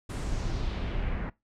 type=noise with low-pass filter sweep; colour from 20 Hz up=brown; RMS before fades=-31 dBFS; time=0.09-1.3 s; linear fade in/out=10 ms; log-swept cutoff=10000 to 1700 Hz; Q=1.9; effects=noise-tail reverb RT60 0.2 s tail -21 dB re dry